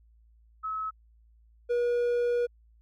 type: tone pair in turn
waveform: sine / triangle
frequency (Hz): 1290 / 481.3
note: E6 / B4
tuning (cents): -38 / -45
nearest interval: octave + perfect fourth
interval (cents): 1707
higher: first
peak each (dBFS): -30 / -22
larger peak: second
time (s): 0.63-0.91 / 1.69-2.47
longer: second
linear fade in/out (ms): 20
effects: added 56 Hz sine -57 dBFS peak until 2.81 s